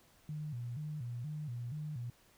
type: tone with vibrato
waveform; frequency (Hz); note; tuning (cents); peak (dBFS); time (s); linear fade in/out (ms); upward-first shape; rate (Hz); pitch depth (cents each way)
sine; 135.2; C#3; -43; -38; 0.29-2.1; 2; square; 2.1; 200
effects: pink hiss -66 dBFS RMS until 2.37 s